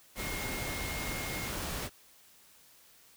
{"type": "tone in noise", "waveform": "sine", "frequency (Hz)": 2144, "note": "C7", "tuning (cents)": 42, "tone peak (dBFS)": -41, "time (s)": [0.16, 1.51], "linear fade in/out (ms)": 50, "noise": "pink", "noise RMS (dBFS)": -37, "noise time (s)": [0.15, 1.9], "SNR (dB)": -7, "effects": ["white hiss -60 dBFS RMS until 3.16 s"]}